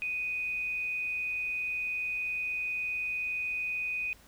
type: tone with amplitude modulation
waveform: sine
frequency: 2489 Hz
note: D#7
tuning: in tune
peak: -29 dBFS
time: 0.02-4.13 s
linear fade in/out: 0 ms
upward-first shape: sine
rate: 171 Hz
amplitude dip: 30%
effects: added 50 Hz sine -62 dBFS peak until 4.27 s + pink hiss -58 dBFS RMS until 4.27 s